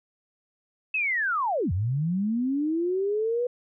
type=linear two-way sweep; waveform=sine; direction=down then up; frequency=2637 to 82.8 to 496.1 Hz; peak=-23 dBFS; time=0.94-3.47 s; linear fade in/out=5 ms; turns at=1.72 s; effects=none